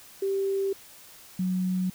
sine tone pair in turn, 390.7 / 184.39 Hz, G4 / F#3, -6 / -6 cents, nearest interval octave + minor second, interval 1300 cents, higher first, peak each -24 dBFS, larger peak neither, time 0.22-0.73 / 1.39-1.9 s, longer neither, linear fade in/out 5 ms, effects white hiss -50 dBFS RMS until 1.94 s

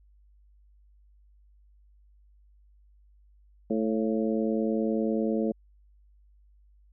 harmonic tone with a mistuned harmonic, 110 Hz, A2, in tune, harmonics 2 / 3 / 4 / 5 / 6, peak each -27 / -31 / -31 / -33 / -41 dBFS, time 3.7-5.52 s, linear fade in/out 5 ms, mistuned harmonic 6, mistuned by +48 cents, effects added 50 Hz sine -56 dBFS peak until 6.92 s

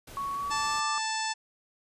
pink noise, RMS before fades -47 dBFS, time 0.07-0.8 s, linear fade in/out 5 ms
sine tone with pitch glide, 1113 to 1179.2 Hz, C#6 to D6, +7 to +7 cents, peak -30 dBFS, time 0.17-0.98 s, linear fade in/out 0 ms, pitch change +100 cents, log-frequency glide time 0.31-0.77 s
harmonic tone, 880 Hz, A5, in tune, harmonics 1 / 2 / 3 / 4 / 5 / 6 / 7 / 8 / 9, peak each -32 / -36 / -39 / -41 / -40 / -38 / -43 / -43 / -40 dBFS, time 0.5-1.34 s, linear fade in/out 20 ms
effects resampled to 32000 Hz

